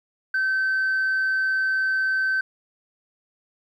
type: tone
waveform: sine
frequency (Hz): 1541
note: G6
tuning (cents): -30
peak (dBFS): -18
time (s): 0.34-2.41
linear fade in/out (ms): 5
effects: tanh soft clip ceiling -18 dBFS + 10-bit